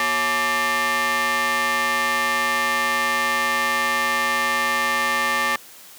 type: ring-modulated tone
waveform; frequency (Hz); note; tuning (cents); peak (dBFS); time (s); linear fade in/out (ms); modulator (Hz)
sawtooth; 310; D#4; -6; -12; 0-5.56; 2; 1480
effects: white hiss -44 dBFS RMS until 5.98 s + high-pass 150 Hz 12 dB/octave